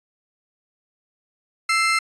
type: tone pair together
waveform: 35% pulse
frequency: 1324.2 / 2093 Hz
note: E6 / C7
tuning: +7 / 0 cents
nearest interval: minor sixth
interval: 793 cents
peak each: -19 / -18 dBFS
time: 1.69-1.99 s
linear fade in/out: 5 ms
effects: resampled to 22050 Hz